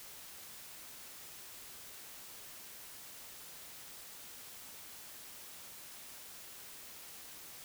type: silence
effects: white hiss -51 dBFS RMS until 7.64 s